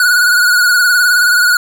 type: tone with vibrato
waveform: square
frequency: 1457 Hz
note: F#6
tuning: 27 cents flat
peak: -8 dBFS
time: 0-1.57 s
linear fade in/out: 2 ms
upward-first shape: triangle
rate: 19 Hz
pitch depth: 58 cents each way
effects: none